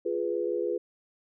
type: chord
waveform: sine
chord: F diminished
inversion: none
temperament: equal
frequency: 349.2 / 415.3 / 493.9 Hz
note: F4 / Ab4 / Cb5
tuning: 0 / 0 / 0 cents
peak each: -31 dBFS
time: 0.05-0.78 s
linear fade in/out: 10 ms
effects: none